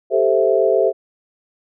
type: chord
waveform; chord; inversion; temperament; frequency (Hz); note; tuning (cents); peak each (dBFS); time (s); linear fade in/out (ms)
sine; A minor seventh; third; equal; 392 / 440 / 523.3 / 659.3; G4 / A4 / C5 / E5; 0 / 0 / 0 / 0; -18; 0.1-0.93; 50
effects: none